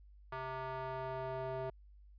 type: tone with band-pass filter sweep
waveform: square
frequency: 131 Hz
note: C3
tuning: 2 cents sharp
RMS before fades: -41 dBFS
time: 0.32-1.7 s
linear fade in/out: 5 ms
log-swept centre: 1100 to 610 Hz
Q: 1.8
effects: added 50 Hz sine -56 dBFS peak until 2.18 s + resampled to 11025 Hz